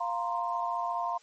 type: chord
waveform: sine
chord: F suspended fourth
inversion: none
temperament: equal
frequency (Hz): 698.5 / 932.3 / 1046.5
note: F5 / Bb5 / C6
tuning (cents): 0 / 0 / 0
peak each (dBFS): -33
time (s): 0-1.18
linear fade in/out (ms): 10
effects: white hiss -60 dBFS RMS until 1.22 s + MP3 32 kbps